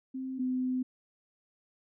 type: tone pair in turn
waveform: sine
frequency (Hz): 261.6 / 255.3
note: C4 / C4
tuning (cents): 0 / -42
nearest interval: unison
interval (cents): 42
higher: first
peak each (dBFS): -34 / -28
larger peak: second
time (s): 0.14-0.39 / 0.39-0.83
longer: second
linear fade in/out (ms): 10
effects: none